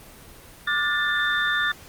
sine tone cluster, 1180 / 1436 / 1767 / 3580 Hz, D6 / F6 / A6 / A7, +8 / +48 / +7 / +29 cents, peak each -29 / -26 / -23 / -29 dBFS, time 0.67-1.72 s, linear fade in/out 5 ms, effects pink hiss -46 dBFS RMS until 1.88 s + Opus 24 kbps

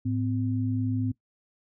sine tone pair together, 107.6 / 255.9 Hz, A2 / C4, -38 / -38 cents, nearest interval octave + minor third, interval 1500 cents, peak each -27 / -28 dBFS, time 0.05-1.12 s, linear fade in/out 10 ms, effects noise-tail reverb RT60 0.1 s tail -19 dB re dry

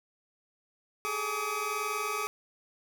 30% pulse tone cluster, 408.6 / 429.5 / 1150 / 1259 Hz, G#4 / A4 / D6 / D#6, -28 / -42 / -37 / +20 cents, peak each -38 / -36 / -32 / -32 dBFS, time 1.05-2.27 s, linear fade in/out 0 ms, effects none

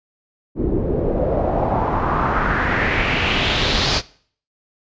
pink noise with low-pass filter sweep, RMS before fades -19 dBFS, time 0.55-4.02 s, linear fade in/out 50 ms, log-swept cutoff 320 to 5000 Hz, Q 3, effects noise-tail reverb RT60 0.5 s tail -20 dB re dry + resampled to 16000 Hz

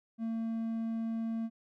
triangle tone, 226.3 Hz, A3, 49 cents sharp, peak -30 dBFS, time 0.18-1.5 s, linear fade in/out 50 ms, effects none

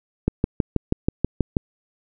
click train, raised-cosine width 3 ms, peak -5 dBFS, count 9, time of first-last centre 0.28-1.568 s, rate 6.21 Hz, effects none

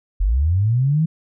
sine linear sweep, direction up, 41 to 164.81 Hz, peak -14 dBFS, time 0.2-1.06 s, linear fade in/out 10 ms, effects none

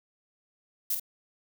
violet noise with echo, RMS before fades -28 dBFS, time 0.9-0.95 s, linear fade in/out 5 ms, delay 48 ms, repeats 1, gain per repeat -6 dB, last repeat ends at 0.998 s, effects none

